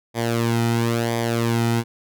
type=tone with flanger; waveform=sawtooth; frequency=116.54 Hz; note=A#2; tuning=in tune; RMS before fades=-21 dBFS; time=0.14-1.84 s; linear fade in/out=50 ms; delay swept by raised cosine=0.72 to 1.82 ms; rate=0.98 Hz; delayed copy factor=-0.7; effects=none